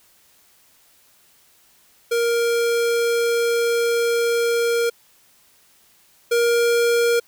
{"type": "tone pair in turn", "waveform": "square", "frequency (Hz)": [468.4, 471], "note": ["A#4", "A#4"], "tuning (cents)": [8, 18], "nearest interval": "unison", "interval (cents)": 10, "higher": "second", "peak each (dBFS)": [-18, -16], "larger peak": "second", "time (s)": [[2.11, 4.9], [6.31, 7.2]], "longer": "first", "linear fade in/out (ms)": 10, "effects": ["white hiss -56 dBFS RMS until 7.27 s"]}